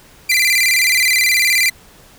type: tone with vibrato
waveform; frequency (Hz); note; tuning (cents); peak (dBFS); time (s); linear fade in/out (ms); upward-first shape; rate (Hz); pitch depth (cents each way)
sawtooth; 2197; C#7; -16; -8; 0.29-1.7; 10; square; 19; 130
effects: pink hiss -45 dBFS RMS until 2.18 s